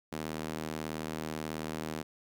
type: tone with high-pass filter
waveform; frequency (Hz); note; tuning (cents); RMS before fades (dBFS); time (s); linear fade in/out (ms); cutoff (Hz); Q
sawtooth; 78.4; D#2; +14; -38; 0.12-2.03; 10; 220; 0.98
effects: none